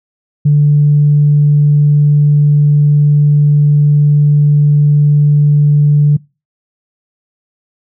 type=tone; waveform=sine; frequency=146.83 Hz; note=D3; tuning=in tune; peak=-4 dBFS; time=0.45-6.17 s; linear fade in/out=10 ms; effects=noise-tail reverb RT60 0.3 s tail -25 dB re dry + tanh soft clip ceiling 0 dBFS